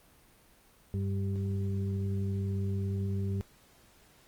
harmonic tone, 98 Hz, G2, in tune, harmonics 1 / 2 / 4, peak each -30 / -36 / -42 dBFS, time 0.94-3.41 s, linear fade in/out 0 ms, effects pink hiss -61 dBFS RMS until 4.27 s + Opus 32 kbps

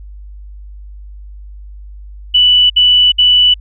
sine tone bursts, 2968 Hz, F#7, 5 cents sharp, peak -5 dBFS, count 3, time 2.34-3.542 s, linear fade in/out 10 ms, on 360 ms, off 61 ms, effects added 50 Hz sine -29 dBFS peak until 3.6 s

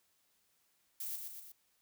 violet noise with echo, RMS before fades -41 dBFS, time 1-1.16 s, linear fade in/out 5 ms, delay 120 ms, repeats 3, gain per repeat -4 dB, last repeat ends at 1.52 s, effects white hiss -75 dBFS RMS until 1.81 s

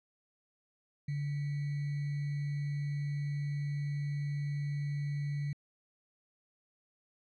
sine tone with sample-and-hold, 144.2 Hz, D3, 31 cents flat, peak -32 dBFS, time 1.08-5.53 s, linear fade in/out 5 ms, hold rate 2100 Hz, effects low-pass 4000 Hz 12 dB/octave

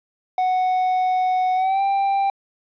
triangle tone with pitch glide, 740 to 788.5 Hz, F#5 to G5, 0 to +10 cents, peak -15 dBFS, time 0.38-2.3 s, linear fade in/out 2 ms, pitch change +110 cents, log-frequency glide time 1.55-1.82 s, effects resampled to 11025 Hz + 9-bit

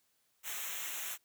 white noise with comb filter, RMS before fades -40 dBFS, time 0.43-1.18 s, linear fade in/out 50 ms, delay 0.21 ms, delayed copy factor -0.9, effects white hiss -75 dBFS RMS until 1.24 s + high-pass 60 Hz 12 dB/octave

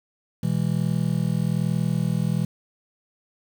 triangle chord, E major, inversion second, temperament just, 123.61 / 164.81 / 206 Hz, B2 / E3 / G#3, +2 / 0 / -14 cents, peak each -24 / -21 / -26 dBFS, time 0.43-2.45 s, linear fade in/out 5 ms, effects 7-bit

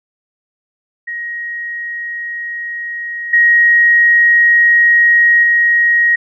sine tone with level steps, 1886 Hz, A#6, 20 cents sharp, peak -20 / -6 / -8 dBFS, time 1.07-6.16 s, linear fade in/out 10 ms, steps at 3.33 / 5.43 s, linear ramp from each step 5 ms, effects none

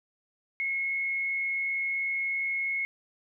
sine tone with frequency modulation, 2176 Hz, C#7, 33 cents flat, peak -27 dBFS, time 0.6-2.85 s, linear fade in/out 0 ms, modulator 75.4 Hz, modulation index 0.39, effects none

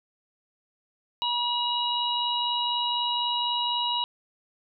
harmonic tone, 964 Hz, B5, 42 cents flat, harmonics 1 / 3 / 4, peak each -28 / -29 / -29 dBFS, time 1.22-4.04 s, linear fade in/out 0 ms, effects none

